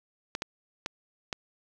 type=clicks; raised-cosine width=0.2 ms; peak=-14 dBFS; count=4; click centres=0.351 / 0.421 / 0.861 / 1.328 s; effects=none

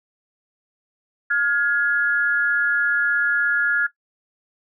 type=tone pair together; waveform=sine; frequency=1419.7 / 1683 Hz; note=F6 / G#6; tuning=+28 / +23 cents; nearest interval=minor third; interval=295 cents; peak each=-19 dBFS; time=1.3-3.87 s; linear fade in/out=10 ms; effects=noise-tail reverb RT60 0.1 s tail -17 dB re dry

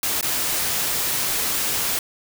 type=noise with dropouts; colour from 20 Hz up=white; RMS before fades=-23 dBFS; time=0.03-1.99 s; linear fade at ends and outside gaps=2 ms; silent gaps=0.211-0.227 s; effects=none

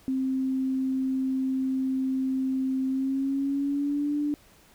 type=tone with pitch glide; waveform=sine; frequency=263.1 to 293.6 Hz; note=C4 to D4; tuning=+10 to 0 cents; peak=-24 dBFS; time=0.08-4.34 s; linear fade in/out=0 ms; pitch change=+190 cents; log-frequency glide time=2.87-4.17 s; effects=pink hiss -57 dBFS RMS until 4.74 s

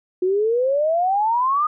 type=exponential sweep; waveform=sine; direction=up; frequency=358.3 to 1244.5 Hz; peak=-16 dBFS; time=0.22-1.67 s; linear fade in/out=5 ms; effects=none

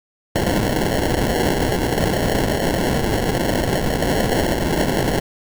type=noise with sample-and-hold; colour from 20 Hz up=blue; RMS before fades=-19 dBFS; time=0.35-5.2 s; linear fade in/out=10 ms; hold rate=1225 Hz; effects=none

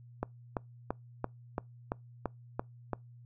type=click train; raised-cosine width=1 ms; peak=-18 dBFS; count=9; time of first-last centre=0.23-2.933 s; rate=2.96 Hz; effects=noise-tail reverb RT60 0.2 s tail -25 dB re dry + added 120 Hz sine -51 dBFS peak until 3.25 s

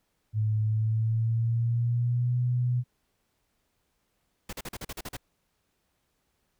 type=tone with pitch glide; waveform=sine; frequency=108 to 123.34 Hz; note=A2 to B2; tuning=-32 to -2 cents; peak=-23 dBFS; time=0.33-2.84 s; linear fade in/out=50 ms; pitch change=+230 cents; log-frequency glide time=0.62-2.36 s
type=noise bursts; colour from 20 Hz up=pink; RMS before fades=-37 dBFS; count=9; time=4.49-5.169 s; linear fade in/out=5 ms; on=39 ms; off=41 ms
effects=pink hiss -75 dBFS RMS until 6.59 s

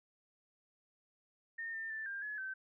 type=tone with pitch steps; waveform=sine; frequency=1827 / 1799 / 1766 / 1597 / 1700 / 1543 Hz; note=A#6 / A6 / A6 / G6 / G#6 / G6; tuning=-35 / +38 / +6 / +32 / +40 / -28 cents; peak=-39 dBFS; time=1.58-2.54 s; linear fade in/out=10 ms; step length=160 ms; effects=none

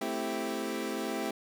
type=chord; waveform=25% pulse; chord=A minor seventh; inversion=none; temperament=equal; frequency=220 / 261.6 / 329.6 / 392 Hz; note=A3 / C4 / E4 / G4; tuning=0 / 0 / 0 / 0 cents; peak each=-34 dBFS; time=0.01-1.31 s; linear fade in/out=5 ms; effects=none

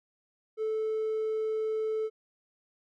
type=tone; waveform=triangle; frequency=437.2 Hz; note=A4; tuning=11 cents flat; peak=-25 dBFS; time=0.57-2.1 s; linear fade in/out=50 ms; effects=tanh soft clip ceiling -23 dBFS

